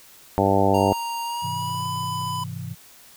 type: harmonic tone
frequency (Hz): 98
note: G2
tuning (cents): 0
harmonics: 1 / 2 / 3 / 4 / 5 / 6 / 7 / 8 / 9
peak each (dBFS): -25 / -25 / -25 / -25 / -25 / -25 / -25 / -25 / -25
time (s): 0.38-0.93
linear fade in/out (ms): 0
type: tone with pitch glide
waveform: square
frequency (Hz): 932.3 to 999.2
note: A#5 to B5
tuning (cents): 0 to +20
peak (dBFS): -27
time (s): 0.74-2.44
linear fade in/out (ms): 5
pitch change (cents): +120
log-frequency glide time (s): 1.23-1.86
type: chord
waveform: sine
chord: Ab augmented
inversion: none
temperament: equal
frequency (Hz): 103.83 / 130.81 / 164.81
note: Ab2 / C3 / E3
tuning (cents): 0 / 0 / 0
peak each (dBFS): -34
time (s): 1.42-2.75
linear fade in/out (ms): 20
type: clicks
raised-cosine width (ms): 1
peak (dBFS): -34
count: 9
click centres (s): 1.464 / 1.625 / 1.698 / 1.748 / 1.804 / 1.858 / 1.962 / 2.034 / 2.216
effects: white hiss -49 dBFS RMS until 3.16 s